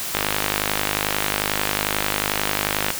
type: click train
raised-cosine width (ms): 0.3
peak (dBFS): -3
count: 142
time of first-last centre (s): 0.15-2.904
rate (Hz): 51.2
effects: white hiss -28 dBFS RMS until 2.99 s